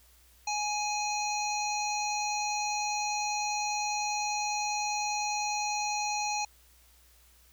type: harmonic tone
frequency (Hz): 835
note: G#5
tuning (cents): +9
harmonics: 1 / 3 / 5 / 7 / 8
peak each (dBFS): -31 / -36 / -38 / -39 / -40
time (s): 0.47-6.45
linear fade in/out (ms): 5
effects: added 60 Hz sine -61 dBFS peak until 7.52 s + white hiss -62 dBFS RMS until 7.52 s